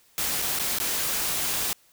white noise with dropouts, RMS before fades -27 dBFS, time 0.18-1.73 s, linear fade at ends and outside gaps 0 ms, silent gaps 0.418-0.422 / 0.589-0.596 / 0.786-0.8 s, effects white hiss -60 dBFS RMS until 1.92 s

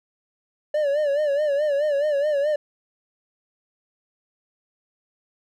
triangle tone with vibrato, 583 Hz, D5, 13 cents flat, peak -17 dBFS, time 0.74-2.56 s, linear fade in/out 5 ms, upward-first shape sine, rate 4.7 Hz, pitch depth 89 cents each way, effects none

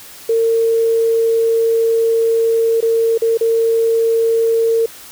sine tone with dropouts, 455.4 Hz, A#4, 40 cents flat, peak -11 dBFS, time 0.29-4.86 s, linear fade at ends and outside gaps 5 ms, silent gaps 2.806-2.825 / 3.178-3.219 / 3.374-3.409 s, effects white hiss -37 dBFS RMS until 5.11 s

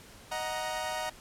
sawtooth chord, D# minor, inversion none, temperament equal with one note detuned, 622.3 / 740 / 938.3 Hz, D#5 / F#5 / A#5, 0 / 0 / +11 cents, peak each -33 dBFS, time 0.31-1.1 s, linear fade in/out 10 ms, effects pink hiss -52 dBFS RMS until 1.2 s + low-pass 12000 Hz 12 dB/octave

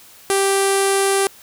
sawtooth tone with low-pass filter, 392 Hz, G4, in tune, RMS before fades -17 dBFS, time 0.3-1.27 s, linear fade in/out 0 ms, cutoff 10000 Hz, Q 4.9, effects white hiss -45 dBFS RMS until 1.42 s

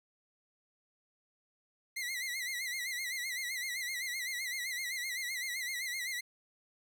sawtooth tone with vibrato, 2033 Hz, B6, 50 cents sharp, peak -32 dBFS, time 1.96-6.21 s, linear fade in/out 10 ms, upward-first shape sine, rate 7.8 Hz, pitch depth 100 cents each way, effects none

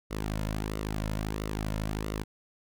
sawtooth tone with flanger, 52.7 Hz, G#1, 26 cents sharp, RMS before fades -33 dBFS, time 0.1-2.24 s, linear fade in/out 20 ms, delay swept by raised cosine 1.2 to 2.6 ms, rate 1.5 Hz, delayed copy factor -0.6, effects none

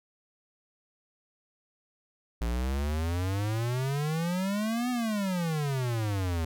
square exponential two-way sweep, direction up then down, 55.8 to 252.1 to 79.5 Hz, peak -28 dBFS, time 2.41-6.45 s, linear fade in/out 5 ms, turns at 4.9 s, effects none

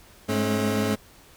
25% pulse tone cluster, 103.5 / 214.5 / 271.6 Hz, G#2 / A3 / C#4, -5 / -44 / -35 cents, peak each -25 / -21 / -24 dBFS, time 0.28-0.96 s, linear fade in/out 20 ms, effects pink hiss -52 dBFS RMS until 1.36 s

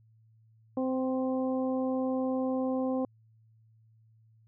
harmonic tone with a mistuned harmonic, 259.5 Hz, C4, 14 cents flat, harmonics 1 / 2 / 3 / 4, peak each -29 / -32 / -40 / -44 dBFS, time 0.77-3.05 s, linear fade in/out 2 ms, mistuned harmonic 4, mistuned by +18 cents, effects added 111 Hz sine -59 dBFS peak until 4.47 s

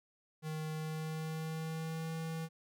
square tone with pitch glide, 156.2 to 161.99 Hz, D#3 to E3, +7 to -30 cents, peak -38 dBFS, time 0.42-2.49 s, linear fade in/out 50 ms, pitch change +63 cents, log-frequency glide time 0.71-2.12 s, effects none

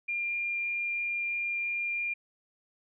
sine tone, 2399 Hz, D7, 36 cents sharp, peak -29 dBFS, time 0.08-2.14 s, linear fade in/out 10 ms, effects none

